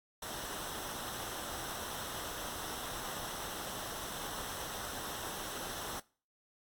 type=noise with comb filter; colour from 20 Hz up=pink; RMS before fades=-42 dBFS; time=0.22-6 s; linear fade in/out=5 ms; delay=0.43 ms; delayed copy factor=-0.6; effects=noise-tail reverb RT60 0.4 s tail -22 dB re dry + AAC 64 kbps